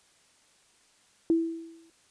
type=tone with exponential decay; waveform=sine; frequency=329.6 Hz; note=E4; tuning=in tune; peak=-18 dBFS; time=1.3-1.9 s; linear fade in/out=1 ms; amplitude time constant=130 ms; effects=white hiss -63 dBFS RMS until 2.1 s + resampled to 22050 Hz